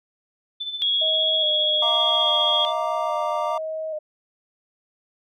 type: tone with tremolo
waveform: sine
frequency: 3520 Hz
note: A7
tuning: in tune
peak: -25 dBFS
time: 0.6-2.73 s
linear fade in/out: 10 ms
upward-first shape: sine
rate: 15 Hz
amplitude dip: 60%
type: tone with pitch glide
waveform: sine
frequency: 3322 to 3282 Hz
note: G#7 to G#7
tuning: 0 to -21 cents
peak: -19 dBFS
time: 0.82-2.65 s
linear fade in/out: 0 ms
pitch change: -21 cents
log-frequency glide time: 1.62-2.22 s
type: tone with vibrato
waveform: sine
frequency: 622.3 Hz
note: D#5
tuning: in tune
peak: -26 dBFS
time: 1.01-3.99 s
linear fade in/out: 10 ms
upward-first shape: square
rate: 1.2 Hz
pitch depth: 29 cents each way
type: chord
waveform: triangle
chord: Bb major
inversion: second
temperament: equal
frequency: 698.5 / 932.3 / 1174.7 Hz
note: F5 / Bb5 / D6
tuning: 0 / 0 / 0 cents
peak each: -26 dBFS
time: 1.82-3.58 s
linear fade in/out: 5 ms
effects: none